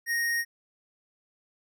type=tone; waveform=square; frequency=1864.7 Hz; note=A#6; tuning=in tune; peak=-26 dBFS; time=0.06-0.45 s; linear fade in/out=50 ms; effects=none